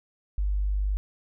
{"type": "tone", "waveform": "sine", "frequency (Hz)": 49.73, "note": "G1", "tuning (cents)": 26, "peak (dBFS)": -23, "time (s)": [0.38, 0.97], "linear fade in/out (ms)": 0, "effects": []}